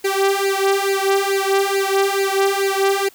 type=tone with flanger; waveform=sawtooth; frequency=392 Hz; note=G4; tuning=in tune; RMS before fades=-18 dBFS; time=0.04-3.09 s; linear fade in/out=10 ms; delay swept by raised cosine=0.43 to 2.53 ms; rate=2.3 Hz; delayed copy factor=+0.9; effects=white hiss -49 dBFS RMS until 3.14 s